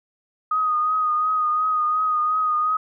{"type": "tone with vibrato", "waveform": "sine", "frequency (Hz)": 1244.5, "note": "D#6", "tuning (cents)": 0, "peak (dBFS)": -18, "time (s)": [0.51, 2.77], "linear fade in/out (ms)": 5, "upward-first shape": "triangle", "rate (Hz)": 2.8, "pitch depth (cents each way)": 35, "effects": []}